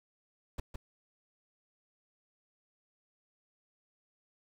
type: noise with echo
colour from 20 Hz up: brown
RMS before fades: -36 dBFS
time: 0.58-0.6 s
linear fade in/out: 5 ms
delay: 160 ms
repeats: 1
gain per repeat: -4 dB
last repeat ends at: 0.76 s
effects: none